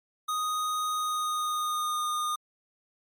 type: tone with pitch glide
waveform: square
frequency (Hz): 1244.5 to 1222.4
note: D#6 to D#6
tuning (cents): 0 to -31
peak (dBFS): -28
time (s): 0.28-2.36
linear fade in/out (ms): 10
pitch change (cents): -31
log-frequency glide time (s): 0.95-2.05
effects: MP3 64 kbps